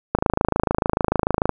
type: click train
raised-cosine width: 1 ms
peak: -3 dBFS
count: 37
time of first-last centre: 0.15-1.493 s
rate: 26.8 Hz
effects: none